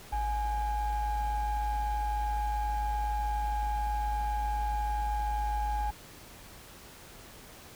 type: ring-modulated tone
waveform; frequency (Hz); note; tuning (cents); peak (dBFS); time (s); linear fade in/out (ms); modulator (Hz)
triangle; 390.3; G4; -8; -23; 0.12-5.91; 10; 444
effects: pink hiss -50 dBFS RMS until 7.75 s